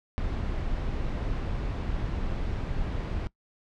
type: noise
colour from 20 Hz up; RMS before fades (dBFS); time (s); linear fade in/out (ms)
brown; -30; 0.18-3.27; 0
effects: noise-tail reverb RT60 0.1 s tail -21 dB re dry + low-pass 4000 Hz 12 dB/octave